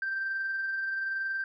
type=tone with amplitude modulation; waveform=sine; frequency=1568 Hz; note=G6; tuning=in tune; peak=-27 dBFS; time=0.02-1.44 s; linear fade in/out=2 ms; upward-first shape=sine; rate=21.1 Hz; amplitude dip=30%; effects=tanh soft clip ceiling -25 dBFS